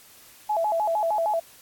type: tone with vibrato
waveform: sine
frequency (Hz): 750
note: F#5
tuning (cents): +23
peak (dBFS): -21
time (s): 0.49-1.4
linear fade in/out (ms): 10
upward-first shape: square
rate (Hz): 6.5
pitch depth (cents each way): 210
effects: white hiss -51 dBFS RMS until 1.61 s + AAC 64 kbps